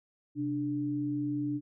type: tone pair together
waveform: sine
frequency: 130.81 / 294.2 Hz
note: C3 / D4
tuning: 0 / +3 cents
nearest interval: octave + major second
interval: 1403 cents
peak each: -37 / -30 dBFS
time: 0.35-1.61 s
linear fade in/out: 50 ms
effects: none